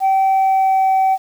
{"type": "tone with pitch glide", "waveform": "sine", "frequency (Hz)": [771, 764.8], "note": ["G5", "G5"], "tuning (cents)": [-29, -43], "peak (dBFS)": -9, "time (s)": [0, 1.18], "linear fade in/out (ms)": 50, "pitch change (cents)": -14, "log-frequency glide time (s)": [0.24, 0.93], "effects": ["tanh soft clip ceiling -10 dBFS", "7-bit"]}